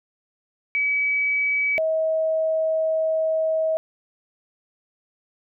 sine tone pair in turn, 2282 / 638.3 Hz, C#7 / D#5, +50 / +44 cents, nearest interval octave + minor seventh, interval 2206 cents, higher first, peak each -19 dBFS, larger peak neither, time 0.75-1.78 / 1.78-3.77 s, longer second, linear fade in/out 0 ms, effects none

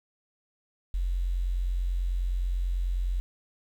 sine tone, 44.66 Hz, F1, 39 cents sharp, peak -25 dBFS, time 0.94-3.2 s, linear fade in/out 0 ms, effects 9-bit

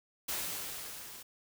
white noise with level ramp, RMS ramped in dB -35 to -49 dBFS, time 0.28-1.23 s, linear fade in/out 10 ms, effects none

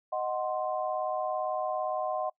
sine chord, C diminished, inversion first, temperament equal, 622.3 / 740 / 1046.5 Hz, Eb5 / Gb5 / C6, 0 / 0 / 0 cents, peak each -32 / -32 / -36 dBFS, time 0.12-2.3 s, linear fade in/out 10 ms, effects noise-tail reverb RT60 0.1 s tail -23 dB re dry

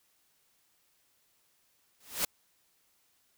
white noise with exponential growth, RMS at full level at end -26 dBFS, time 2-2.25 s, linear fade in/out 5 ms, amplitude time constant 54 ms, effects white hiss -71 dBFS RMS until 3.37 s

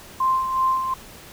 sine tone with tremolo, 1046.5 Hz, C6, in tune, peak -16 dBFS, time 0.2-0.94 s, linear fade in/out 5 ms, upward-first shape sine, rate 2.7 Hz, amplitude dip 55%, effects pink hiss -43 dBFS RMS until 1.32 s

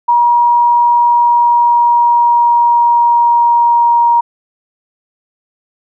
sine tone with pitch glide, 954 to 943.6 Hz, A#5 to A#5, +40 to +21 cents, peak -6 dBFS, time 0.08-4.21 s, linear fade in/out 10 ms, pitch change -19 cents, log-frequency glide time 0.96-4.05 s, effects none

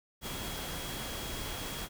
sine tone in noise, 3298 Hz, G#7, 13 cents flat, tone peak -46 dBFS, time 0.21-1.89 s, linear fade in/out 50 ms, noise pink, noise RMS -39 dBFS, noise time 0.21-1.89 s, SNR -10 dB, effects none

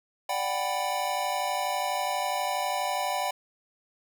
square chord, G major seventh, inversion second, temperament equal with one note detuned, 587.3 / 740 / 792.2 / 987.8 Hz, D5 / F#5 / G5 / B5, 0 / 0 / +18 / 0 cents, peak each -35 / -32 / -33 / -34 dBFS, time 0.29-3.31 s, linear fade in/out 5 ms, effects none

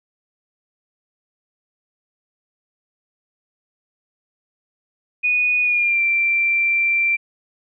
sine tone with pitch glide, 2475 to 2355 Hz, D#7 to D7, -10 to +4 cents, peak -15 dBFS, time 5.23-7.17 s, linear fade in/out 20 ms, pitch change -86 cents, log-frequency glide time 5.62-6.01 s, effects none

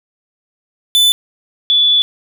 45% pulse / sine tone pair in turn, 3500 / 3452 Hz, A7 / A7, -10 / -34 cents, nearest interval unison, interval 24 cents, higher first, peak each -8 dBFS, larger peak neither, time 0.95-1.12 / 1.7-2.02 s, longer second, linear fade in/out 0 ms, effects none

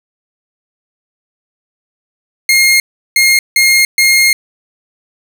sawtooth tone bursts at uneven times, 2136 Hz, C7, 35 cents sharp, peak -3 dBFS, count 4, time 2.49-2.8 / 3.16-3.39 / 3.56-3.85 / 3.98-4.33 s, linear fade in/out 2 ms, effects 7-bit

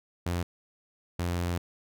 sawtooth tone pair in turn, 87.31 / 87.31 Hz, F2 / F2, 0 / 0 cents, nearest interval unison, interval 0 cents, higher neither, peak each -24 dBFS, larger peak neither, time 0.26-0.43 / 1.19-1.58 s, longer second, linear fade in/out 5 ms, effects none

